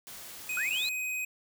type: noise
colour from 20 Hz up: white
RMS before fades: -45 dBFS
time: 0.07-0.89 s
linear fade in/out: 0 ms
type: tone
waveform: square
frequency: 2510 Hz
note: D#7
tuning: 15 cents sharp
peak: -32 dBFS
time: 0.49-1.25 s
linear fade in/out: 5 ms
type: linear sweep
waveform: sine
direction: up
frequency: 1356 to 4205 Hz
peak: -30 dBFS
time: 0.57-0.89 s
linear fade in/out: 2 ms
effects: none